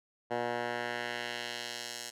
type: tone with band-pass filter sweep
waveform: 10% pulse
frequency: 120 Hz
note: B2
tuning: 49 cents flat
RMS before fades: -37 dBFS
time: 0.3-2.11 s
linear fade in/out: 20 ms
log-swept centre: 820 to 6800 Hz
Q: 0.99
effects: none